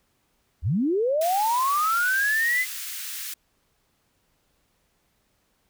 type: linear sweep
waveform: sine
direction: up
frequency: 58.27 to 2062 Hz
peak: -20 dBFS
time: 0.62-2.66 s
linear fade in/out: 50 ms
type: high-pass noise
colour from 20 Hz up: white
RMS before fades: -34 dBFS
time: 1.21-3.34 s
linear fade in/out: 5 ms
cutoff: 1500 Hz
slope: 24 dB/octave
effects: pink hiss -69 dBFS RMS until 5.69 s